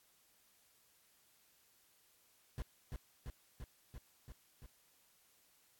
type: noise with echo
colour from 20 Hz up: brown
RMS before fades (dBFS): -41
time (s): 2.58-2.62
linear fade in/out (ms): 0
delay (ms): 340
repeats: 6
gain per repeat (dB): -2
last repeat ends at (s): 4.66
effects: white hiss -71 dBFS RMS until 5.79 s + AAC 64 kbps